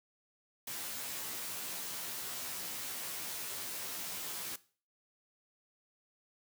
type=noise with comb filter; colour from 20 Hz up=white; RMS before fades=-41 dBFS; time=0.67-4.56 s; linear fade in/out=5 ms; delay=14 ms; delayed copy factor=-0.95; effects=noise-tail reverb RT60 0.4 s tail -18 dB re dry + high-pass 100 Hz 12 dB/octave